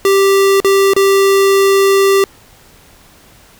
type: tone with dropouts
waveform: square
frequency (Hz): 392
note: G4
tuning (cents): 0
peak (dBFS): -8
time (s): 0.05-2.24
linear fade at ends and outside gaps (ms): 1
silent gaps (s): 0.602-0.646 / 0.935-0.964
effects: pink hiss -44 dBFS RMS until 3.59 s